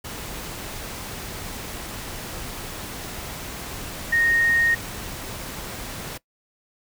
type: tone in noise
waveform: sine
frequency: 1857 Hz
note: A#6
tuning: 7 cents flat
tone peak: -17 dBFS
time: 4.12-4.75 s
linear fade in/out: 10 ms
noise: pink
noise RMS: -34 dBFS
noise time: 0.04-6.18 s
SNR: +14 dB
effects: noise-tail reverb RT60 0.1 s tail -21 dB re dry